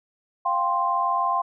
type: chord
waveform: sine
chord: F suspended second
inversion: none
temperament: just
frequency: 698.5 / 785.8 / 1047.7 Hz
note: F5 / G5 / C6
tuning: 0 / +4 / +2 cents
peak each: -27 / -27 / -22 dBFS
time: 0.45-1.42 s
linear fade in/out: 10 ms
effects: none